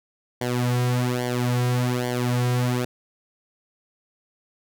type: tone with flanger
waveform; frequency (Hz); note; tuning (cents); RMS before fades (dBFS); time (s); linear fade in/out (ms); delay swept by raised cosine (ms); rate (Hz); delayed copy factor
sawtooth; 123.5; B2; 0; -23; 0.41-2.85; 5; 0.77 to 3.47; 1.2; -0.85
effects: none